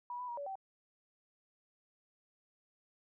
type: tone with pitch steps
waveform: sine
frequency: 972 / 992 / 952 / 570 / 772 Hz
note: B5 / B5 / A#5 / C#5 / G5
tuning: -28 / +7 / +36 / +48 / -27 cents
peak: -39 dBFS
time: 0.1-0.555 s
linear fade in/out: 2 ms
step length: 91 ms
effects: none